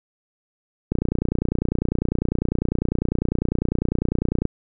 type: click train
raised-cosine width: 3 ms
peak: -7 dBFS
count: 107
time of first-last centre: 0.92-4.453 s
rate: 30 Hz
effects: none